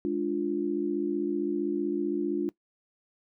sine chord, D diminished, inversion second, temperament equal, 207.7 / 293.7 / 349.2 Hz, Ab3 / D4 / F4, 0 / 0 / 0 cents, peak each -35 / -29 / -29 dBFS, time 0.05-2.49 s, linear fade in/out 0 ms, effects noise-tail reverb RT60 0.1 s tail -20 dB re dry

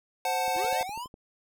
square chord, F# diminished, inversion second, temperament equal, 523.3 / 740 / 880 Hz, C5 / F#5 / A5, 0 / 0 / 0 cents, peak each -34 / -29 / -32 dBFS, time 0.25-0.83 s, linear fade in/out 2 ms
click train, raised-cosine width 2 ms, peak -33 dBFS, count 9, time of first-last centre 0.48-1.141 s, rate 12.1 Hz
square linear sweep, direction up, 286.7 to 1060 Hz, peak -35 dBFS, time 0.54-1.08 s, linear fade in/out 50 ms
effects none

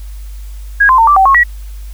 sine tone with pitch steps, 1644 / 1039 / 907 / 1169 / 769 / 1091 / 1926 Hz, G#6 / C6 / A#5 / D6 / G5 / C#6 / B6, -18 / -12 / -48 / -8 / -33 / -28 / -44 cents, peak -4 dBFS, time 0.8-1.437 s, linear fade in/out 10 ms, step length 91 ms, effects added 50 Hz sine -24 dBFS peak until 1.93 s + white hiss -44 dBFS RMS until 1.93 s

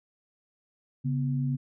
sine tone pair together, 138.57 / 246.9 Hz, C#3 / B3, 0 / 0 cents, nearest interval minor seventh, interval 1000 cents, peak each -26 / -32 dBFS, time 1.04-1.57 s, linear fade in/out 20 ms, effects none

